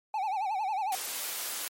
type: tone with vibrato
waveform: triangle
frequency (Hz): 812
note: G#5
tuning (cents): -39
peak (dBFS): -26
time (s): 0.14-0.95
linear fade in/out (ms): 2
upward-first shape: sine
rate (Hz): 11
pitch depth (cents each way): 150
type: noise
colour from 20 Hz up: white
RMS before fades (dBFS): -35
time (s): 0.92-1.68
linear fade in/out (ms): 2
effects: high-pass 400 Hz 12 dB/octave + MP3 64 kbps